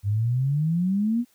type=exponential sweep; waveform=sine; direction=up; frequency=98 to 246.9 Hz; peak=-20 dBFS; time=0.03-1.25 s; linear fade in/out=50 ms; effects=white hiss -63 dBFS RMS until 1.34 s